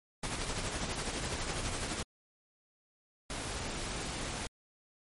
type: noise with tremolo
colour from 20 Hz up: pink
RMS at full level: -34 dBFS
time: 0.23-2.03 s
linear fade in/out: 5 ms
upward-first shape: triangle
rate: 12 Hz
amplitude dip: 50%
type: noise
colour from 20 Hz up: pink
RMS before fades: -38 dBFS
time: 3.3-4.47 s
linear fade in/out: 2 ms
effects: MP3 48 kbps